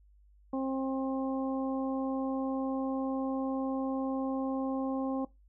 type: harmonic tone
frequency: 266 Hz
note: C4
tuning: 29 cents sharp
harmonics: 1 / 2 / 3 / 4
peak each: -31 / -37 / -41 / -43 dBFS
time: 0.53-5.25 s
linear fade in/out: 5 ms
effects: noise-tail reverb RT60 0.2 s tail -20 dB re dry + added 50 Hz sine -58 dBFS peak until 5.48 s